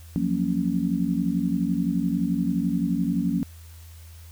sine chord, Gb major seventh, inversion third, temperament just, 173.43 / 185 / 231.2 / 277.5 Hz, F3 / Gb3 / Bb3 / Db4, -12 / 0 / -14 / +2 cents, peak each -27 dBFS, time 0.16-3.43 s, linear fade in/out 0 ms, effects added 82 Hz sine -42 dBFS peak until 4.31 s + white hiss -53 dBFS RMS until 4.31 s

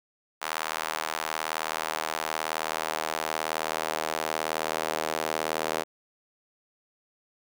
sawtooth tone with high-pass filter sweep, 79 Hz, D#2, 27 cents sharp, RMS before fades -31 dBFS, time 0.41-5.84 s, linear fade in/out 20 ms, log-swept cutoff 1000 to 530 Hz, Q 1.2, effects none

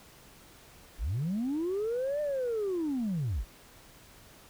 sine linear two-way sweep, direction up then down, 34.9 to 604 to 34.9 Hz, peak -27 dBFS, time 0.98-3.45 s, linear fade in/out 50 ms, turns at 2.21 s, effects tanh soft clip ceiling -26 dBFS + pink hiss -55 dBFS RMS until 4.49 s

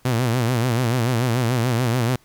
sawtooth tone with vibrato, 121 Hz, B2, 35 cents flat, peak -14 dBFS, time 0.05-2.16 s, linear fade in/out 5 ms, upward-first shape sine, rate 6.9 Hz, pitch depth 120 cents each way, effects pink hiss -57 dBFS RMS until 2.24 s

